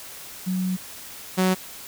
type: tone pair in turn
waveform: sine / sawtooth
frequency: 184.8 / 185.98 Hz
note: F#3 / F#3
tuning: -2 / +9 cents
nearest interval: unison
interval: 11 cents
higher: second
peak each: -22 / -14 dBFS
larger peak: second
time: 0.46-0.77 / 1.37-1.55 s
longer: first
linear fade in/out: 20 ms
effects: white hiss -40 dBFS RMS until 1.87 s